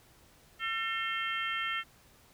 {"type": "harmonic tone with a mistuned harmonic", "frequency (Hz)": 450, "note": "A4", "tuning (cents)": 39, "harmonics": [3, 4, 5, 6, 7], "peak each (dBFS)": [-36, -37, -38, -39, -39], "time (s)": [0.59, 1.84], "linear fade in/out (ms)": 50, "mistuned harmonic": 5, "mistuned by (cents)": -80, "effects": ["pink hiss -61 dBFS RMS until 2.33 s"]}